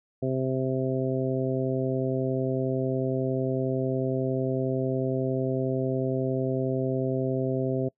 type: harmonic tone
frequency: 131 Hz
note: C3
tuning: 2 cents sharp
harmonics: 1 / 2 / 3 / 4 / 5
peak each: -29 / -30 / -30 / -33 / -34 dBFS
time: 0.22-7.89 s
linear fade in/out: 10 ms
effects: noise-tail reverb RT60 0.1 s tail -24 dB re dry